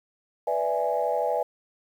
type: chord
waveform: sine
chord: E dominant seventh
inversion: second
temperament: equal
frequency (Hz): 493.9 / 587.3 / 659.3 / 830.6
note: B4 / D5 / E5 / G#5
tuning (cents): 0 / 0 / 0 / 0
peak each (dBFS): -28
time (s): 0.47-1.43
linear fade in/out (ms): 5
effects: tanh soft clip ceiling -13 dBFS + 9-bit